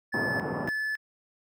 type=tone with tremolo; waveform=triangle; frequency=1733 Hz; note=A6; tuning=27 cents flat; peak=-26 dBFS; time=0.12-0.97 s; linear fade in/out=20 ms; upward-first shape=square; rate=1.8 Hz; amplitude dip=75%
type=band-pass noise; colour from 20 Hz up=pink; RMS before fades=-32 dBFS; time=0.14-0.69 s; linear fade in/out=0 ms; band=120 to 1100 Hz; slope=24 dB/octave
effects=none